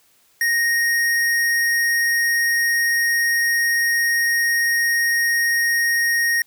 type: tone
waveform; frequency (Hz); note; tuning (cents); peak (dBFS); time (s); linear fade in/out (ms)
square; 1864.7; A#6; 0; -17; 0.41-6.42; 2
effects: white hiss -58 dBFS RMS until 6.46 s